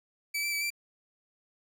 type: tone with pitch steps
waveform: sawtooth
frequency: 2301 / 2336 / 2297 / 2348 Hz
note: D7 / D7 / D7 / D7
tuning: -36 / -10 / -39 / -1 cents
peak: -26 dBFS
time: 0.34-0.704 s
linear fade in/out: 10 ms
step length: 91 ms
effects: none